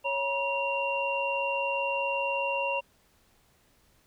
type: tone cluster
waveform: sine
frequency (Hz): 554 / 958 / 2763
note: C#5 / A#5 / F7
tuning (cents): -1 / +47 / -19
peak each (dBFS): -31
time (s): 0.04-2.81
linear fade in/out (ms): 20
effects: pink hiss -65 dBFS RMS until 4.06 s